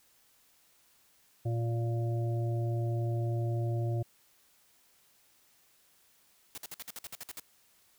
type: harmonic tone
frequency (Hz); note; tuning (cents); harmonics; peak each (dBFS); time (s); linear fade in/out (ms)
116.54; A#2; 0; 1 / 3 / 5 / 6; -29 / -39 / -43 / -45; 1.45-4.03; 10
type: noise bursts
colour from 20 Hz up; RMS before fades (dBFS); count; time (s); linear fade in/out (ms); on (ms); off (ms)
white; -42; 11; 6.55-7.397; 0; 27; 55
effects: white hiss -66 dBFS RMS until 7.98 s